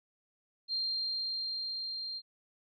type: tone with level ramp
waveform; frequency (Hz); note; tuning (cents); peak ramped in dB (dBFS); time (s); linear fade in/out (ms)
sine; 4186; C8; 0; -30 to -37; 0.68-2.22; 50
effects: AAC 64 kbps